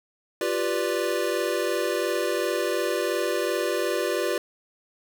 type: chord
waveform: square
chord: G dominant seventh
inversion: third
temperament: equal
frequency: 349.2 / 392 / 493.9 / 587.3 Hz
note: F4 / G4 / B4 / D5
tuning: 0 / 0 / 0 / 0 cents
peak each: -30 dBFS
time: 0.41-4.38 s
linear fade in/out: 2 ms
effects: none